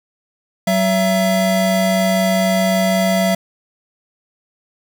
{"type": "tone pair together", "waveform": "square", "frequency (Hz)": [188.5, 669.4], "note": ["F#3", "E5"], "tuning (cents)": [32, 26], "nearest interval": "octave + minor seventh", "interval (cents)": 2194, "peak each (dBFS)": -17, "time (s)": [0.67, 3.35], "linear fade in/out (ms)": 5, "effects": []}